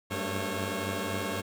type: tone cluster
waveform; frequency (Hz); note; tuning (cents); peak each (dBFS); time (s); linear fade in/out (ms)
10% pulse; 94.9 / 98.7 / 223.3 / 545; F#2 / G2 / A3 / C#5; +44 / +12 / +26 / -29; -28; 0.1-1.42; 20
effects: none